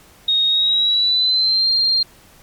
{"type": "tone with pitch glide", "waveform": "sine", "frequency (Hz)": [3735, 4192], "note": ["A#7", "C8"], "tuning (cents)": [3, 2], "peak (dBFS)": -13, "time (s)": [0.28, 2.03], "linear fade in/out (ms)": 5, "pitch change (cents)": 199, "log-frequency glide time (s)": [0.47, 1.68], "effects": ["pink hiss -48 dBFS RMS until 2.42 s", "MP3 96 kbps"]}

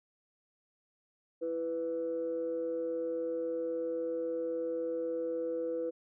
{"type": "tone pair together", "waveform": "sine", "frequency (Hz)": [331.9, 495.6], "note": ["E4", "B4"], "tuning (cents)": [12, 6], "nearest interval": "perfect fifth", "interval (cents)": 694, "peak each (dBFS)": [-37, -32], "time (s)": [1.41, 5.91], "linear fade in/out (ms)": 20, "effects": ["tanh soft clip ceiling -26 dBFS"]}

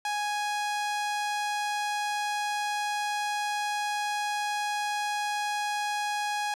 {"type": "tone", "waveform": "sawtooth", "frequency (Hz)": 830.6, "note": "G#5", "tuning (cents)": 0, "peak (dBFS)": -24, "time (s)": [0.05, 6.54], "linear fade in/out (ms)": 2, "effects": ["low-pass 9000 Hz 12 dB/octave"]}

